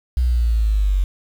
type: linear sweep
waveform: sine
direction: down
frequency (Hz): 63.2 to 46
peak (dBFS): -14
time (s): 0.17-1.04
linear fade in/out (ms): 0
effects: 7-bit